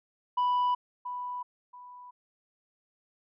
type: tone with echo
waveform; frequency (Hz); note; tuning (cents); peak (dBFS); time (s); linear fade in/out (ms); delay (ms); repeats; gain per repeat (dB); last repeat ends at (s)
sine; 987.8; B5; 0; -21; 0.37-0.75; 10; 680; 2; -12; 2.11
effects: tanh soft clip ceiling -23 dBFS